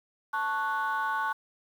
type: chord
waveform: sine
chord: F# minor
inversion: first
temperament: equal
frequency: 880 / 1108.7 / 1480 Hz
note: A5 / C#6 / F#6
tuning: 0 / 0 / 0 cents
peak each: -30 dBFS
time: 0.33-1.33 s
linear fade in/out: 10 ms
effects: tanh soft clip ceiling -22 dBFS + 9-bit